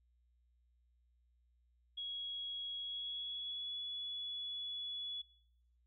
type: tone with pitch glide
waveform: sine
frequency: 3322 to 3402 Hz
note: G#7 to G#7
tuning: 0 to +41 cents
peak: -40 dBFS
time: 1.97-5.22 s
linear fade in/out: 10 ms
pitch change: +41 cents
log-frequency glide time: 2.78-3.79 s
effects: noise-tail reverb RT60 0.8 s tail -24 dB re dry + added 60 Hz sine -70 dBFS peak until 5.86 s